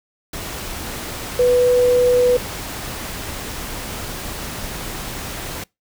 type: tone in noise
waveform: sine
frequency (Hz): 493.9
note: B4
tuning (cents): 0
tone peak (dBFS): -11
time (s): 1.39-2.37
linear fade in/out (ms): 5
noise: pink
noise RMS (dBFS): -29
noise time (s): 0.33-5.64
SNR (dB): +15
effects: noise-tail reverb RT60 0.2 s tail -24 dB re dry